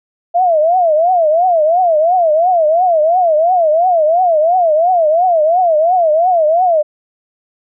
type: tone with vibrato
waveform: sine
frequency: 671 Hz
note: E5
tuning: 31 cents sharp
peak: -8 dBFS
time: 0.34-6.83 s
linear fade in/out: 20 ms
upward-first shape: triangle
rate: 2.9 Hz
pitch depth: 210 cents each way
effects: none